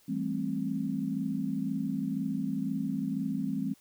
sine chord, A minor seventh, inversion second, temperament just, 165 / 198 / 220 / 264 Hz, E3 / G3 / A3 / C4, +2 / +18 / 0 / +16 cents, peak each -37 / -34 / -36 / -33 dBFS, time 0.08-3.74 s, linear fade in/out 10 ms, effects white hiss -63 dBFS RMS until 3.8 s

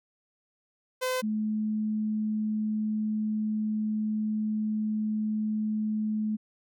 sawtooth / sine tone pair in turn, 511 / 214.8 Hz, C5 / A3, -41 / -41 cents, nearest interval octave + minor third, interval 1500 cents, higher first, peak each -23 / -26 dBFS, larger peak first, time 1.01-1.22 / 1.22-6.37 s, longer second, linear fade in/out 20 ms, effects none

